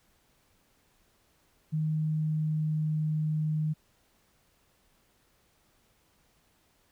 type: tone with pitch glide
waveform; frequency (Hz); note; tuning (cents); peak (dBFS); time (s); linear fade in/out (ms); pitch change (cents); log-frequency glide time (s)
sine; 155.56 to 154.49; D#3 to D#3; 0 to -12; -26; 1.72-3.74; 20; -12; 1.88-2.95
effects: pink hiss -68 dBFS RMS until 6.91 s